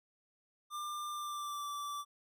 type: tone with pitch glide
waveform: square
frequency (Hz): 1194 to 1163.4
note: D6 to D6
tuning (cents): +28 to -17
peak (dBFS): -39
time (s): 0.7-2.05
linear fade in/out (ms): 50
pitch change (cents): -45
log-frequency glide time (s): 1.1-1.68
effects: none